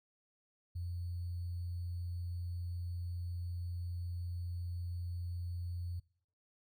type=tone with sample-and-hold; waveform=sine; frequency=87.31 Hz; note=F2; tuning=in tune; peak=-37 dBFS; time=0.75-6 s; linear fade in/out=10 ms; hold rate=4410 Hz; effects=noise-tail reverb RT60 0.6 s tail -23 dB re dry